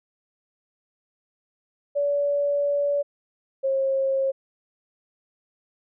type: tone pair in turn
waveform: sine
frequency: 573 / 538.3 Hz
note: D5 / C5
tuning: -43 / +49 cents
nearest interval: minor second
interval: 108 cents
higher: first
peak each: -20 dBFS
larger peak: neither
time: 1.95-3.03 / 3.63-4.32 s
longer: first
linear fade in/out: 20 ms
effects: none